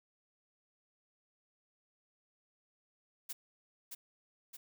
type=noise with echo; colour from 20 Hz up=blue; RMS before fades=-41 dBFS; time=3.29-3.33 s; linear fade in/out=10 ms; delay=620 ms; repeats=2; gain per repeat=-4 dB; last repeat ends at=4.57 s; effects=none